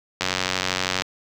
click train, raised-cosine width 0.2 ms, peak -4 dBFS, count 76, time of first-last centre 0.21-1.02 s, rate 92.6 Hz, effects high-pass 80 Hz 12 dB/octave + 7-bit

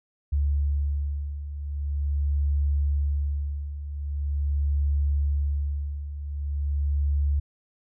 sine beating tone pair, 71.4 / 71.83 Hz, D2 / D2, -48 / -38 cents, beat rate 0.43 Hz, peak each -29 / -24 dBFS, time 0.32-7.4 s, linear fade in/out 10 ms, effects none

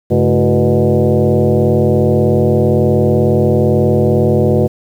sine tone with frequency modulation, 138.59 Hz, C#3, in tune, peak -8 dBFS, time 0.1-4.68 s, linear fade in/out 20 ms, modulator 118 Hz, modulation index 3.8, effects 7-bit

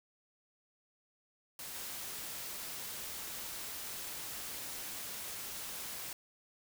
white noise with level steps, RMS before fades -45 / -43 dBFS, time 1.59-6.13 s, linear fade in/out 2 ms, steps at 1.74 s, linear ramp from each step 5 ms, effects none

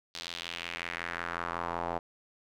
square tone with band-pass filter sweep, 42.74 Hz, F1, 37 cents flat, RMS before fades -37 dBFS, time 0.14-1.99 s, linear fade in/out 10 ms, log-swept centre 4300 to 760 Hz, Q 2.2, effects none

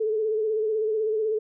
sine tone with vibrato, 434.1 Hz, A4, 23 cents flat, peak -22 dBFS, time 0-1.39 s, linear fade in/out 10 ms, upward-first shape sine, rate 16 Hz, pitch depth 47 cents each way, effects none

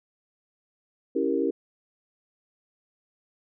sine chord, C# diminished seventh, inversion none, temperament equal, 277.2 / 329.6 / 392 / 466.2 Hz, C#4 / E4 / G4 / Bb4, 0 / 0 / 0 / 0 cents, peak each -28 dBFS, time 1.15-1.51 s, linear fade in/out 10 ms, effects none

